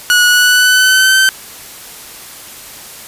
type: tone with pitch glide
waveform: sawtooth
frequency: 1462 to 1542.7 Hz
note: F#6 to G6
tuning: -21 to -28 cents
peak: -3 dBFS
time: 0.1-1.29 s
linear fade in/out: 0 ms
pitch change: +93 cents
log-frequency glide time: 0.27-1.18 s
effects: white hiss -32 dBFS RMS until 3.07 s + resampled to 32000 Hz